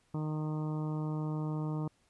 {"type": "harmonic tone", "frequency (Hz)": 153.9, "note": "D#3", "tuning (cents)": -19, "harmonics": [1, 2, 3, 4, 5, 6, 7, 8], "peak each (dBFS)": [-33, -39, -46, -50, -52, -49, -52, -53], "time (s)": [0.14, 1.88], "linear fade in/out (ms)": 5, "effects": ["pink hiss -71 dBFS RMS until 2.09 s", "resampled to 24000 Hz"]}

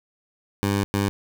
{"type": "tone bursts at uneven times", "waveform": "15% pulse", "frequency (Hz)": 99.9, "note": "G2", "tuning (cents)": 33, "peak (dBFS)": -14, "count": 2, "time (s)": [[0.63, 0.84], [0.94, 1.09]], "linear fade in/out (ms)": 0, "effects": []}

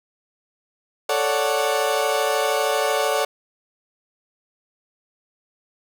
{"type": "chord", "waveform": "30% pulse", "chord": "D major seventh", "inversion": "second", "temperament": "equal", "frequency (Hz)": [440, 554.4, 587.3, 740], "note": ["A4", "C#5", "D5", "F#5"], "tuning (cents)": [0, 0, 0, 0], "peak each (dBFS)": [-22, -22, -22, -23], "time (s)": [1.09, 3.25], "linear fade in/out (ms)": 5, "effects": []}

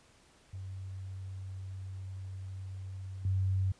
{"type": "tone with level steps", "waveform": "sine", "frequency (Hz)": 95.1, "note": "F#2", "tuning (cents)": 48, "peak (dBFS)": [-39, -27], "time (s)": [0.53, 3.72], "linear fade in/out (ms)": 5, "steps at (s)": 3.25, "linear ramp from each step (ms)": 2, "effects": ["pink hiss -63 dBFS RMS until 3.79 s", "resampled to 22050 Hz"]}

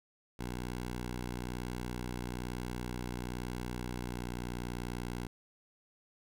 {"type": "tone with pitch glide", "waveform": "10% pulse", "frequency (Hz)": [61.1, 60.26], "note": ["B1", "B1"], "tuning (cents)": [-18, -42], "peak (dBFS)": -29, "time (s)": [0.39, 5.27], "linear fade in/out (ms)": 5, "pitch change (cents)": -24, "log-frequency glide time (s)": [4.06, 4.26], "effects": []}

